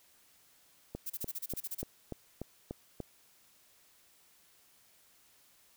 click train, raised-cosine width 2 ms, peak -25 dBFS, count 8, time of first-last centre 0.95-3.003 s, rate 3.41 Hz
violet noise bursts, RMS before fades -38 dBFS, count 11, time 1.06-1.821 s, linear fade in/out 10 ms, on 41 ms, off 31 ms
effects white hiss -65 dBFS RMS until 5.76 s

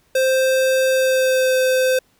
square tone with pitch glide, 523.3 to 516.1 Hz, C5 to C5, 0 to -24 cents, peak -15 dBFS, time 0.15-1.99 s, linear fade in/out 5 ms, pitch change -24 cents, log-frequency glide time 0.91-1.56 s, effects pink hiss -60 dBFS RMS until 2.19 s

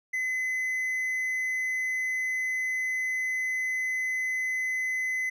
triangle tone, 2030 Hz, B6, 47 cents sharp, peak -25 dBFS, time 0.13-5.3 s, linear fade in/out 10 ms, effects none

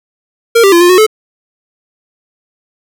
square tone with pitch steps, 463.5 / 393.4 / 342.8 / 351.9 / 366.9 / 433 Hz, A#4 / G4 / F4 / F4 / F#4 / A4, -10 / +6 / -32 / +13 / -15 / -28 cents, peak -4 dBFS, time 0.55-1.066 s, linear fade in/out 10 ms, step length 86 ms, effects none

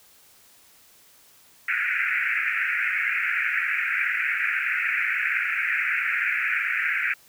white band-pass noise, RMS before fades -25 dBFS, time 1.68-7.14 s, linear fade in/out 5 ms, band 1400 to 2500 Hz, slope 96 dB/octave, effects white hiss -55 dBFS RMS until 7.28 s

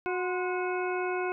harmonic tone with a mistuned harmonic, 364.8 Hz, F#4, 24 cents flat, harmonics 1 / 2 / 3 / 4 / 6 / 7, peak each -30 / -35 / -38 / -37 / -42 / -41 dBFS, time 0.06-1.32 s, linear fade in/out 0 ms, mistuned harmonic 3, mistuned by -82 cents, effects none

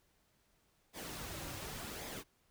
pink noise with flanger, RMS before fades -45 dBFS, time 0.93-2.24 s, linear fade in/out 50 ms, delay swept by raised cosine 0.69 to 4.69 ms, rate 0.89 Hz, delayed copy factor -0.5, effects pink hiss -74 dBFS RMS until 2.5 s

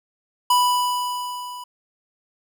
square tone with level ramp, 987.8 Hz, B5, in tune, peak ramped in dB -14 to -34 dBFS, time 0.5-1.64 s, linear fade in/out 5 ms, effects none

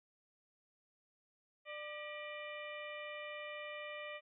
harmonic tone with a mistuned harmonic, 596 Hz, D5, 25 cents sharp, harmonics 1 / 2 / 3 / 4 / 5 / 6, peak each -47 / -52 / -50 / -50 / -54 / -62 dBFS, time 1.65-4.21 s, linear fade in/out 50 ms, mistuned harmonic 3, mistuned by +130 cents, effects none

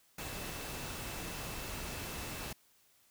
sine tone in noise, 2645 Hz, E7, 5 cents sharp, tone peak -53 dBFS, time 0.18-2.53 s, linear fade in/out 5 ms, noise pink, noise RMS -42 dBFS, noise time 0.18-2.53 s, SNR -14 dB, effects white hiss -68 dBFS RMS until 3.1 s

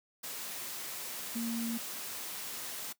sine tone in noise, 231 Hz, A#3, 16 cents flat, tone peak -32 dBFS, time 1.35-1.78 s, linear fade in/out 10 ms, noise white, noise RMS -41 dBFS, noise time 0.23-2.93 s, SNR +6 dB, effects noise-tail reverb RT60 0.1 s tail -18 dB re dry + high-pass 150 Hz 12 dB/octave

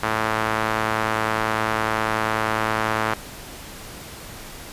sawtooth tone with band-pass filter, 110 Hz, A2, in tune, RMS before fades -23 dBFS, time 0.03-3.14 s, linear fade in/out 5 ms, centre 1300 Hz, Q 1.3, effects pink hiss -38 dBFS RMS until 4.72 s + resampled to 32000 Hz

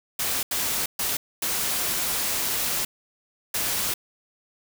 white noise bursts at uneven times, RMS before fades -26 dBFS, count 5, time 0.19-0.43 / 0.51-0.86 / 0.99-1.17 / 1.42-2.85 / 3.54-3.94 s, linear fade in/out 5 ms, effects none

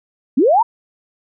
sine linear sweep, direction up, 220 to 970 Hz, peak -9 dBFS, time 0.37-0.63 s, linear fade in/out 10 ms, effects none

